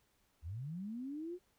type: linear sweep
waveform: sine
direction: up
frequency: 69 to 368.4 Hz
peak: -40 dBFS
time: 0.42-1.39 s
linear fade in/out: 50 ms
effects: pink hiss -75 dBFS RMS until 1.58 s